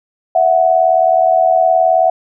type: tone pair together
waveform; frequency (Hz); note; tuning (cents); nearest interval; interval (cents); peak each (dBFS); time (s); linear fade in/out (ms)
sine; 659.3 / 738.4; E5 / F#5; 0 / -4; major second; 196; -11; 0.35-2.1; 5
effects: none